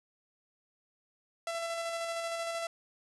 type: tone with tremolo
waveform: sawtooth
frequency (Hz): 670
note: E5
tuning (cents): +28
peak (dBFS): -29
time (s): 1.47-2.67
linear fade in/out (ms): 2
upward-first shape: square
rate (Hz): 13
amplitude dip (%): 25
effects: resampled to 24000 Hz + 10-bit